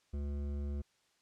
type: tone with hard clipping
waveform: sine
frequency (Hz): 71.5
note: D2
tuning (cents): -46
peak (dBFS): -37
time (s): 0.13-0.82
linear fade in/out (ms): 10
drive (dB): 12
effects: white hiss -73 dBFS RMS until 1.21 s + low-pass 7000 Hz 12 dB/octave